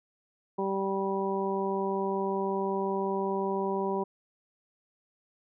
harmonic tone, 194.6 Hz, G3, 12 cents flat, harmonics 1 / 2 / 3 / 4 / 5, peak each -34 / -30 / -38 / -37 / -34 dBFS, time 0.58-4.04 s, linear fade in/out 10 ms, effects none

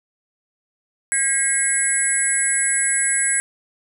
sine tone cluster, 1625 / 1936 / 2154 / 7950 / 10160 Hz, G#6 / B6 / C7 / B8 / D#9, -38 / -35 / +50 / +10 / +35 cents, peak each -24 / -28 / -29 / -22 / -20 dBFS, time 1.12-3.4 s, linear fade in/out 0 ms, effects none

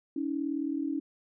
sine tone pair together, 280.7 / 319.6 Hz, C#4 / D#4, +22 / +47 cents, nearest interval major second, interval 225 cents, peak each -31 / -33 dBFS, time 0.16-1 s, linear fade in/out 5 ms, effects none

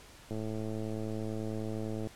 click train, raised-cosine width 2 ms, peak -25 dBFS, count 193, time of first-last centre 0.31-2.071 s, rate 109 Hz, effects pink hiss -54 dBFS RMS until 2.15 s + low-pass 11000 Hz 12 dB/octave

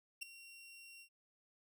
sawtooth tone with ADSR envelope, 2744 Hz, F7, 31 cents flat, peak -35 dBFS, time 0.21-1.09 s, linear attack 15 ms, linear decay 8 ms, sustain -16 dB, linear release 79 ms, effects none

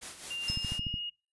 white noise with tremolo, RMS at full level -41 dBFS, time 0.01-0.8 s, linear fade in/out 20 ms, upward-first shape sine, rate 4.7 Hz, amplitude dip 60%
sine tone with pitch glide, 2794 to 2866 Hz, F7 to F7, 0 to +44 cents, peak -34 dBFS, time 0.3-1.1 s, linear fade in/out 10 ms, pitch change +44 cents, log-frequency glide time 0.47-0.91 s
sine tone with exponential decay, 5180 Hz, E8, 31 cents flat, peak -29 dBFS, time 0.48-0.99 s, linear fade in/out 2 ms, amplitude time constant 110 ms
click train, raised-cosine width 5 ms, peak -24 dBFS, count 7, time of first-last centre 0.5-0.941 s, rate 13.6 Hz
effects noise-tail reverb RT60 0.3 s tail -22 dB re dry + resampled to 24000 Hz

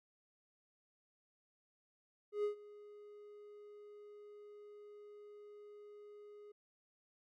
triangle tone with ADSR envelope, 415.3 Hz, G#4, in tune, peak -30 dBFS, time 2.32-6.52 s, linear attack 120 ms, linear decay 110 ms, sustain -21 dB, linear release 7 ms, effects none

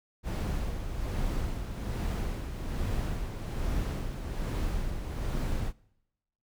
brown noise with tremolo, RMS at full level -30 dBFS, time 0.23-5.73 s, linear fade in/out 50 ms, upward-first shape sine, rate 1.2 Hz, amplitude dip 50%, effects noise-tail reverb RT60 0.9 s tail -24 dB re dry

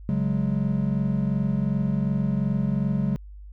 triangle chord, C# suspended fourth, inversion none, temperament equal, 138.59 / 185 / 207.7 Hz, C#3 / F#3 / G#3, 0 / 0 / 0 cents, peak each -24 dBFS, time 0.09-3.16 s, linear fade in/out 0 ms, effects added 50 Hz sine -39 dBFS peak until 3.52 s

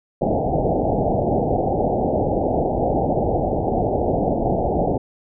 white low-pass noise, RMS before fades -20 dBFS, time 0.21-4.98 s, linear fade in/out 10 ms, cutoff 810 Hz, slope 96 dB/octave, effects none

